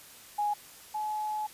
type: tone pair in turn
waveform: sine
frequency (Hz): 830.6 / 852.5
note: G#5 / G#5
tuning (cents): 0 / +45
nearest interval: unison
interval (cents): 45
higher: second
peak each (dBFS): -26 / -30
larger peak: first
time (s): 0.38-0.54 / 0.94-1.47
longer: second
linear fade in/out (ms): 10
effects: white hiss -51 dBFS RMS until 1.53 s + resampled to 32000 Hz